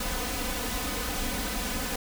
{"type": "noise with comb filter", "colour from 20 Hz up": "pink", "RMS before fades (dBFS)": -31, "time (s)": [0, 1.96], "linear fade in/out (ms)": 5, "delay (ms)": 4, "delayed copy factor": 0.9, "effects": []}